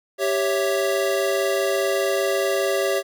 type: chord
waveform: square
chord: C# diminished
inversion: second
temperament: equal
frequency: 392 / 554.4 / 659.3 Hz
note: G4 / C#5 / E5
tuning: 0 / 0 / 0 cents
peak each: -24 / -24 / -27 dBFS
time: 0.18-3.03 s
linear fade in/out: 50 ms
effects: none